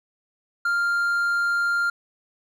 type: tone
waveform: triangle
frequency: 1396.9 Hz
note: F6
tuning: in tune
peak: -18 dBFS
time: 0.65-1.9 s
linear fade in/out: 5 ms
effects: none